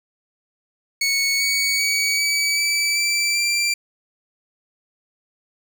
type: tone with pitch steps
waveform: 20% pulse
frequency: 2216 / 2239 / 2263 / 2286 / 2310 / 2334 / 2359 Hz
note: C#7 / C#7 / C#7 / D7 / D7 / D7 / D7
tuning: -1 / +17 / +35 / -47 / -29 / -11 / +7 cents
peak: -13 dBFS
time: 1.01-3.74 s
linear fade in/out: 5 ms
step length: 390 ms
effects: none